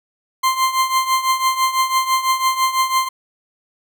40% pulse tone with tremolo, 1046.5 Hz, C6, in tune, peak -11 dBFS, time 0.43-3.09 s, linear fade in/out 10 ms, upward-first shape triangle, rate 6 Hz, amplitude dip 80%, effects none

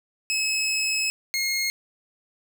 20% pulse tone pair in turn, 2579 / 2149 Hz, E7 / C7, -39 / +46 cents, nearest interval minor third, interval 315 cents, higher first, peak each -18 dBFS, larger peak neither, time 0.3-1.1 / 1.34-1.7 s, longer first, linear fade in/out 0 ms, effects none

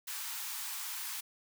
white high-pass noise, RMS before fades -40 dBFS, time 0.07-1.21 s, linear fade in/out 10 ms, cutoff 810 Hz, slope 96 dB/octave, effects none

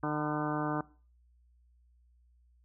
harmonic tone with a mistuned harmonic, 150.8 Hz, D3, 46 cents sharp, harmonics 1 / 2 / 3 / 4 / 5 / 6 / 7 / 8 / 9 / 10, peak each -37 / -34 / -41 / -41 / -40 / -41 / -41 / -40 / -47 / -44 dBFS, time 0.03-0.81 s, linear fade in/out 2 ms, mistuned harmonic 7, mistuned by -60 cents, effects noise-tail reverb RT60 0.4 s tail -21 dB re dry + added 60 Hz sine -62 dBFS peak until 2.64 s

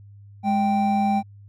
triangle tone pair together, 207.7 / 783.1 Hz, G#3 / G5, 0 / -2 cents, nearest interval octave + major seventh, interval 2298 cents, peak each -19 dBFS, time 0.43-1.23 s, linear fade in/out 50 ms, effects added 101 Hz sine -43 dBFS peak until 1.48 s

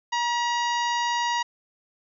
harmonic tone with a mistuned harmonic, 951 Hz, A#5, 34 cents sharp, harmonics 1 / 2 / 3 / 4 / 5 / 6 / 7, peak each -24 / -30 / -34 / -36 / -38 / -40 / -41 dBFS, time 0.12-1.43 s, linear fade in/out 10 ms, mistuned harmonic 2, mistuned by +22 cents, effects none

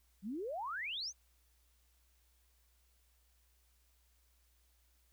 sine exponential sweep, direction up, 180 to 6645 Hz, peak -38 dBFS, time 0.22-1.13 s, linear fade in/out 50 ms, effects added 60 Hz sine -70 dBFS peak until 5.12 s + white hiss -75 dBFS RMS until 5.12 s

